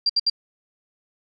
sine tone bursts, 4743 Hz, D8, 16 cents sharp, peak -16 dBFS, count 3, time 0.06-0.299 s, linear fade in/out 5 ms, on 35 ms, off 67 ms, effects none

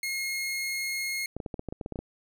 sawtooth tone, 2153 Hz, C7, 49 cents sharp, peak -26 dBFS, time 0.03-1.26 s, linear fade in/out 2 ms
clicks, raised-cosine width 2 ms, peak -21 dBFS, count 12, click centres 1.366 / 1.402 / 1.462 / 1.542 / 1.594 / 1.687 / 1.725 / 1.812 / 1.861 / 1.923 / 1.958 / 1.99 s
effects none

